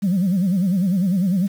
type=tone with vibrato; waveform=sine; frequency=186.6 Hz; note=F#3; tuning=15 cents sharp; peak=-14 dBFS; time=0.02-1.48 s; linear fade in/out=20 ms; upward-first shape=sine; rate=10 Hz; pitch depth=150 cents each way; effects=tanh soft clip ceiling -13 dBFS + 7-bit